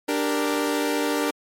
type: chord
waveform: sawtooth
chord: G minor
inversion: second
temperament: equal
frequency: 293.7 / 392 / 466.2 Hz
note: D4 / G4 / Bb4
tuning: 0 / 0 / 0 cents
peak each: -20 / -25 / -23 dBFS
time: 0.08-1.31 s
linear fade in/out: 10 ms
effects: MP3 64 kbps